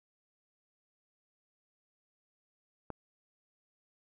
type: click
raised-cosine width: 1 ms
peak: -25 dBFS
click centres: 2.903 s
effects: none